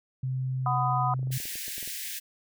sine tone, 130 Hz, C3, 11 cents flat, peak -27 dBFS, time 0.23-1.38 s, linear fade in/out 5 ms
sine chord, B major, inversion second, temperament equal with one note detuned, 740 / 1002.7 / 1244.5 Hz, F#5 / B5 / D#6, 0 / +26 / 0 cents, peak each -29 dBFS, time 0.66-1.14 s, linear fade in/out 2 ms
clicks, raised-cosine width 2 ms, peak -34 dBFS, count 12, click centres 1.145 / 1.193 / 1.23 / 1.272 / 1.305 / 1.402 / 1.455 / 1.556 / 1.681 / 1.781 / 1.828 / 1.876 s
white high-pass noise, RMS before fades -36 dBFS, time 1.31-2.2 s, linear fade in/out 20 ms, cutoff 1600 Hz, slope 96 dB/octave
effects none

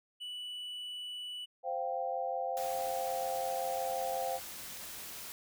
triangle tone, 2961 Hz, F#7, 1 cent sharp, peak -38 dBFS, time 0.2-1.46 s, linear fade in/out 20 ms
sine chord, C suspended fourth, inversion none, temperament equal, 523.3 / 698.5 / 784 Hz, C5 / F5 / G5, 0 / 0 / 0 cents, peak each -37 dBFS, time 1.63-4.4 s, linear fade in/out 50 ms
white noise, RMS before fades -45 dBFS, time 2.57-5.32 s, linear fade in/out 0 ms
effects none

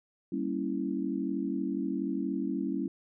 sine chord, G diminished seventh, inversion none, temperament equal, 196 / 233.1 / 277.2 / 329.6 Hz, G3 / Bb3 / Db4 / Fb4, 0 / 0 / 0 / 0 cents, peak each -35 / -37 / -33 / -35 dBFS, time 0.32-2.88 s, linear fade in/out 5 ms, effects none

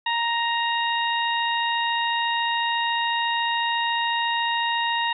harmonic tone, 934 Hz, A#5, 3 cents sharp, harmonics 1 / 2 / 3 / 4, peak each -24 / -27 / -29 / -30 dBFS, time 0.06-5.13 s, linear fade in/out 5 ms, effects none

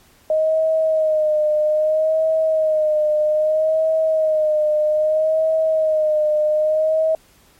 sine tone with vibrato, 622.3 Hz, D#5, in tune, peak -14 dBFS, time 0.3-7.15 s, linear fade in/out 2 ms, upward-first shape sine, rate 0.62 Hz, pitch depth 43 cents each way, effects pink hiss -53 dBFS RMS until 7.59 s + MP3 64 kbps

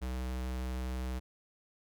square tone, 63.4 Hz, B1, 46 cents sharp, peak -35 dBFS, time 0.01-1.2 s, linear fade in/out 20 ms, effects none

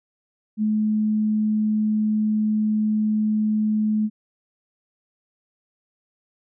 sine tone, 214.3 Hz, A3, 45 cents flat, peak -18 dBFS, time 0.57-4.1 s, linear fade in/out 50 ms, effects none

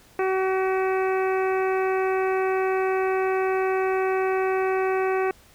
harmonic tone with a mistuned harmonic, 378.8 Hz, F#4, 41 cents sharp, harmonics 1 / 2 / 3 / 4 / 5 / 6 / 7, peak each -22 / -28 / -32 / -34 / -36 / -38 / -39 dBFS, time 0.19-5.31 s, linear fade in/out 2 ms, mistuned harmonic 7, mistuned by -36 cents, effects pink hiss -54 dBFS RMS until 5.54 s

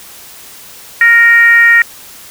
sine tone with frequency modulation, 1864 Hz, A#6, 1 cent flat, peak -3 dBFS, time 1.01-1.82 s, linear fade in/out 2 ms, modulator 464 Hz, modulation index 0.52, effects white hiss -34 dBFS RMS until 2.3 s

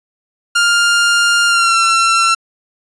sawtooth tone with pitch glide, 1403 to 1351.3 Hz, F6 to E6, +8 to +43 cents, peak -6 dBFS, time 0.55-2.35 s, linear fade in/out 10 ms, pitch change -65 cents, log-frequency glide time 1.47-1.77 s, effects resampled to 22050 Hz

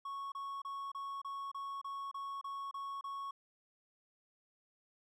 triangle tone bursts, 1106 Hz, C#6, 4 cents flat, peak -38 dBFS, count 11, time 0.05-3.31 s, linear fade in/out 5 ms, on 270 ms, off 29 ms, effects none

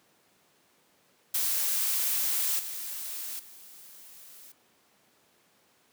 blue noise with level steps, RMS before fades -28 / -37 / -50 dBFS, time 1.34-4.52 s, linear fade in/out 5 ms, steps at 2.59 / 3.39 s, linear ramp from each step 5 ms, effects pink hiss -65 dBFS RMS until 5.92 s + high-pass 200 Hz 12 dB/octave

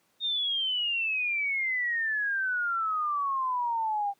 sine exponential sweep, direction down, 3700 to 791 Hz, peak -26 dBFS, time 0.2-4.14 s, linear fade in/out 50 ms, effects pink hiss -69 dBFS RMS until 4.19 s + high-pass 200 Hz 12 dB/octave

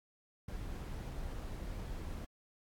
brown noise, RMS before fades -42 dBFS, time 0.48-2.25 s, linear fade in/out 5 ms, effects AAC 64 kbps

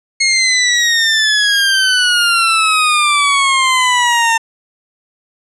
20% pulse exponential sweep, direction down, 2166 to 902 Hz, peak -5 dBFS, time 0.2-4.38 s, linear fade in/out 10 ms, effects resampled to 24000 Hz + 7-bit

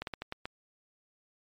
slowing click train, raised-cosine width 0.3 ms, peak -20 dBFS, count 6, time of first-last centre 0.02-0.455 s, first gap 52 ms, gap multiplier 1.26, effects MP3 96 kbps

